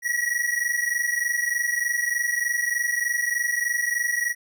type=tone pair together; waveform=square; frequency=1906.7 / 1930 Hz; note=A#6 / B6; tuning=+39 / -40 cents; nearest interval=unison; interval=21 cents; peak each=-26 / -26 dBFS; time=0.02-4.35 s; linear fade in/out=50 ms; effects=none